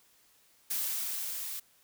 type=noise with level ramp; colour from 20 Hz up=blue; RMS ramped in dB=-32 to -39 dBFS; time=0.7-1.6 s; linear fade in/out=10 ms; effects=white hiss -65 dBFS RMS until 1.83 s